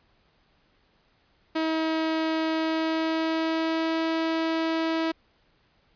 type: tone with pitch glide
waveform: sawtooth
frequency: 319.8 to 324.6 Hz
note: D#4 to E4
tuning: +48 to -27 cents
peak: -20 dBFS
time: 1.55-5.12 s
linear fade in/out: 10 ms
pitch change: +25 cents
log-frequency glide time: 2.51-4 s
effects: pink hiss -65 dBFS RMS until 5.95 s + resampled to 11025 Hz